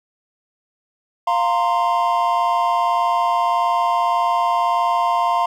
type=chord; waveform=triangle; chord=F suspended fourth; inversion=none; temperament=equal with one note detuned; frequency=698.5 / 924.8 / 1046.5 Hz; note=F5 / Bb5 / C6; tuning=0 / -14 / 0 cents; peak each=-18 dBFS; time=1.27-5.46 s; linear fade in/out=5 ms; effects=none